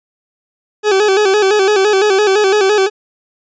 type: tone with vibrato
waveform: 40% pulse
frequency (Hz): 402.8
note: G4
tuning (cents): +47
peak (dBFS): -8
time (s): 0.83-2.9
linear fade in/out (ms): 50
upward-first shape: square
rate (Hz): 5.9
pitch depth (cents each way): 82
effects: resampled to 16000 Hz